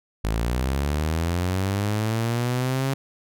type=linear sweep; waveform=sawtooth; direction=up; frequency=52.1 to 137.1 Hz; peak=-18 dBFS; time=0.24-2.94 s; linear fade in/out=5 ms; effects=none